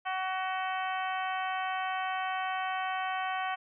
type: harmonic tone with a mistuned harmonic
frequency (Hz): 375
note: F#4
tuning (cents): +23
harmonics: 2 / 3 / 4 / 5 / 6 / 7 / 8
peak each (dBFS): -33 / -37 / -39 / -41 / -43 / -44 / -45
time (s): 0.05-3.56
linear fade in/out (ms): 20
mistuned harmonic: 8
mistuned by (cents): +47
effects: none